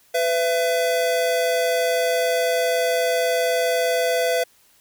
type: tone pair together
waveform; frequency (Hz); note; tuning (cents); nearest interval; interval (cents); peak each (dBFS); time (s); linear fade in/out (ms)
square; 502 / 670.1; B4 / E5; +28 / +28; perfect fourth; 500; -22; 0.14-4.44; 10
effects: white hiss -57 dBFS RMS until 4.8 s